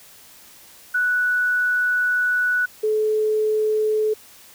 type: tone pair in turn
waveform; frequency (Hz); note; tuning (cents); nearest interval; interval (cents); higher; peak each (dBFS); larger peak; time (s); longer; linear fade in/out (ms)
sine; 1478 / 430.6; F#6 / A4; -2 / -37; octave + major sixth; 2135; first; -17; neither; 0.94-2.66 / 2.83-4.14; first; 10
effects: white hiss -47 dBFS RMS until 4.54 s